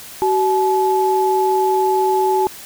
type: tone pair together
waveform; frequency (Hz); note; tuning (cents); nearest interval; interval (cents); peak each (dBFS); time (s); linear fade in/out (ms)
sine; 377.6 / 858; F#4 / A5; +35 / -44; octave + major second; 1421; -16; 0.22-2.47; 0
effects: white hiss -36 dBFS RMS until 2.65 s